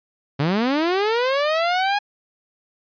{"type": "linear sweep", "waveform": "sawtooth", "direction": "up", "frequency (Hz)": [132.9, 830.6], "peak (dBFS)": -14, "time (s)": [0.39, 1.99], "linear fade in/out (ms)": 10, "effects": ["resampled to 11025 Hz"]}